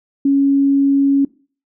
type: tone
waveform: sine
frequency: 277.2 Hz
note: C#4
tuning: in tune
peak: -10 dBFS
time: 0.25-1.25 s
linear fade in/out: 5 ms
effects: noise-tail reverb RT60 0.4 s tail -21 dB re dry